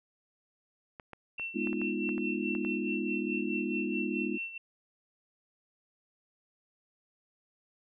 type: clicks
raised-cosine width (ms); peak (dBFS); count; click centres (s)
0.5; -29; 10; 0.998 / 1.133 / 1.397 / 1.672 / 1.73 / 1.816 / 2.091 / 2.18 / 2.551 / 2.649
type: tone with tremolo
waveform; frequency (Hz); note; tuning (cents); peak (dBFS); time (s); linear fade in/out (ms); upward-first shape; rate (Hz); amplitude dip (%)
sine; 2701; E7; +42; -33; 1.38-4.58; 5; sine; 4.7; 70
type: chord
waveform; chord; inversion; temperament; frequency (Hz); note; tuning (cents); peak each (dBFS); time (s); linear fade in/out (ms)
sine; F half-diminished seventh; first; equal; 207.7 / 246.9 / 311.1 / 349.2; Ab3 / Cb4 / Eb4 / F4; 0 / 0 / 0 / 0; -36; 1.54-4.38; 20
effects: none